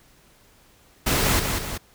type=noise with echo; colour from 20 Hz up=pink; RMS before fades=-21 dBFS; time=1.06-1.4 s; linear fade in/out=10 ms; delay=190 ms; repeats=2; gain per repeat=-5 dB; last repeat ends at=1.78 s; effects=pink hiss -56 dBFS RMS until 1.94 s